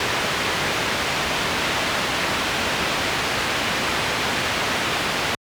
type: low-pass noise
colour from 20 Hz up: white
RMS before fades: -23 dBFS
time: 0-5.35 s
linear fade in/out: 2 ms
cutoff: 2800 Hz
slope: 12 dB/octave
effects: high-pass 60 Hz 12 dB/octave